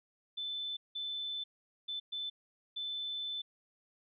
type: tone bursts at uneven times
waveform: sine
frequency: 3520 Hz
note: A7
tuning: in tune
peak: -36 dBFS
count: 5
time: 0.37-0.77 / 0.95-1.44 / 1.88-2 / 2.12-2.3 / 2.76-3.42 s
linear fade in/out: 10 ms
effects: none